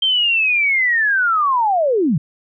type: linear sweep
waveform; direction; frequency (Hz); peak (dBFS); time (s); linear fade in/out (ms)
sine; down; 3164 to 130; -13; 0.02-2.18; 5
effects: none